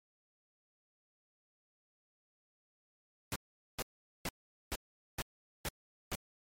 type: noise bursts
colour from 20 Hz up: pink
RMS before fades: -37 dBFS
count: 7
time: 3.32-6.152 s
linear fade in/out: 0 ms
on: 36 ms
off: 430 ms
effects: MP3 64 kbps

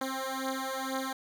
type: beating tone pair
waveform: 10% pulse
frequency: 263.7 / 265.8 Hz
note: C4 / C4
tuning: +14 / +27 cents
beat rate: 2.1 Hz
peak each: -27 dBFS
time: 0.01-1.13 s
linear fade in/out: 5 ms
effects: none

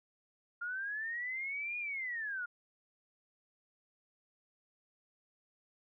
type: linear two-way sweep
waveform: sine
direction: up then down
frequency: 1396.9 to 2455 to 1396.9 Hz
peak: -36 dBFS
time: 0.61-2.46 s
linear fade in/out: 10 ms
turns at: 1.78 s
effects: none

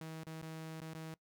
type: tone with dropouts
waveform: sawtooth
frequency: 160 Hz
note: D#3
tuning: 49 cents sharp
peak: -40 dBFS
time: 0.01-1.14 s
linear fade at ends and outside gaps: 2 ms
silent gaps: 0.235-0.268 / 0.415-0.425 / 0.804-0.815 / 0.937-0.949 s
effects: noise-tail reverb RT60 0.1 s tail -21 dB re dry

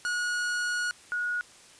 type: tone pair in turn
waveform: 45% pulse / sine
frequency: 1451 / 1451 Hz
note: F#6 / F#6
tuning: -34 / -34 cents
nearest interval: unison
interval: 0 cents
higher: neither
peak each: -27 dBFS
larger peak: neither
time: 0.05-0.91 / 1.12-1.41 s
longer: first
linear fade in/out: 0 ms
effects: white hiss -53 dBFS RMS until 1.79 s + resampled to 22050 Hz

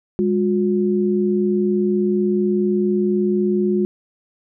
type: tone pair together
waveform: sine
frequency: 203.8 / 359.6 Hz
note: G#3 / F#4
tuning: -32 / -49 cents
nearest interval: minor seventh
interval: 983 cents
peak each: -18 dBFS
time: 0.19-3.85 s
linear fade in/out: 0 ms
effects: none

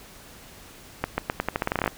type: accelerating click train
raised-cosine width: 0.5 ms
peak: -8 dBFS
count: 15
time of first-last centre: 1.04-1.877 s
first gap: 140 ms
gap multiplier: 0.85
effects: pink hiss -47 dBFS RMS until 1.97 s

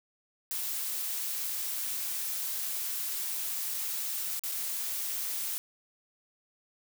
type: noise with dropouts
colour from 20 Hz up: blue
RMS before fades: -34 dBFS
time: 0.51-5.58 s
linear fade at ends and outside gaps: 0 ms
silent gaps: 3.741-3.744 / 4.394-4.436 / 4.516-4.52 s
effects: none

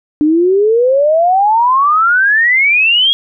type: exponential sweep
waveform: sine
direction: up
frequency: 293.7 to 3322 Hz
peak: -7 dBFS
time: 0.21-3.13 s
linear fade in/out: 0 ms
effects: none

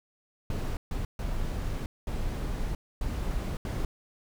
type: noise bursts at uneven times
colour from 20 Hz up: brown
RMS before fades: -31 dBFS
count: 6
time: 0.5-0.77 / 0.91-1.05 / 1.19-1.86 / 2.07-2.75 / 3.01-3.57 / 3.65-3.85 s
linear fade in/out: 2 ms
effects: none

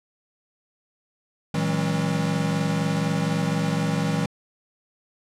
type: tone cluster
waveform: square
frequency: 113.1 / 160.6 / 184.8 / 204.4 / 271.6 Hz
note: A2 / E3 / F#3 / G#3 / C#4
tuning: +48 / -45 / -2 / -27 / -35 cents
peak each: -34 / -25 / -30 / -30 / -32 dBFS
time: 1.54-4.26 s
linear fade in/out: 5 ms
effects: low-pass 9000 Hz 12 dB/octave

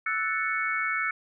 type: chord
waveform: sine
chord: F# minor seventh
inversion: third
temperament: equal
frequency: 1318.5 / 1480 / 1760 / 2217 Hz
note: E6 / F#6 / A6 / C#7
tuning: 0 / 0 / 0 / 0 cents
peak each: -31 / -32 / -33 / -29 dBFS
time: 0.06-1.11 s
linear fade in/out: 5 ms
effects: none

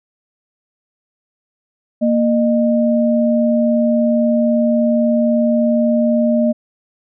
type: tone pair together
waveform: sine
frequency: 233.1 / 610.6 Hz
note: A#3 / D#5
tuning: 0 / -33 cents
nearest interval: octave + perfect fourth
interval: 1667 cents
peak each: -13 / -16 dBFS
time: 2.01-6.53 s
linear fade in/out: 20 ms
effects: none

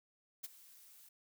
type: noise with ADSR envelope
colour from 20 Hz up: blue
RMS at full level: -42 dBFS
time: 0.43-1.09 s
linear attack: 14 ms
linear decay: 25 ms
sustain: -18 dB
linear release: 6 ms
effects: none

